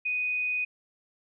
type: tone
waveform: sine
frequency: 2489 Hz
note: D#7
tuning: in tune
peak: -26 dBFS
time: 0.05-0.65 s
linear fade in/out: 10 ms
effects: none